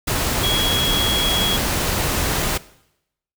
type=tone in noise; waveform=sine; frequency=3322 Hz; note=G#7; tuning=in tune; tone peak=-19 dBFS; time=0.43-1.57 s; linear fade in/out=10 ms; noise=pink; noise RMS=-21 dBFS; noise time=0.07-2.58 s; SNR=-1 dB; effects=noise-tail reverb RT60 0.8 s tail -19 dB re dry